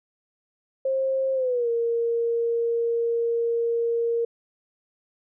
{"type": "tone with pitch glide", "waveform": "sine", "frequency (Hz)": [532, 465.8], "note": ["C5", "A#4"], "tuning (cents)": [29, -1], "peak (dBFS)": -21, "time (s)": [0.85, 4.25], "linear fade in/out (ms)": 5, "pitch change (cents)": -230, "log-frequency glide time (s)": [1.34, 1.69], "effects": []}